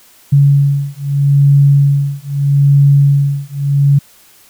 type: beating tone pair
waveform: sine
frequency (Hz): 140.6 / 141.39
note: C#3 / C#3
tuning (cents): +25 / +35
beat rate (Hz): 0.79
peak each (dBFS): -10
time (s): 0.32-3.99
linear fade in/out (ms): 10
effects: white hiss -45 dBFS RMS until 4.49 s